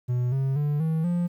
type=tone with pitch steps; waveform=triangle; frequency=123.47 / 134.64 / 146.83 / 160.12 / 174.61 Hz; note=B2 / C3 / D3 / D#3 / F3; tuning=0 / +50 / 0 / +50 / 0 cents; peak=-20 dBFS; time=0.08-1.28 s; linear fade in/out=20 ms; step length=240 ms; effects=10-bit